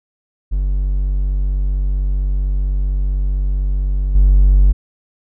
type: tone with level steps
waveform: triangle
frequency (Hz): 47.82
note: G1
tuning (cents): -42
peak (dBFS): -12 / -4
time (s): 0.51-4.73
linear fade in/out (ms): 20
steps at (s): 4.15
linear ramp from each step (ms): 5
effects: tanh soft clip ceiling 0 dBFS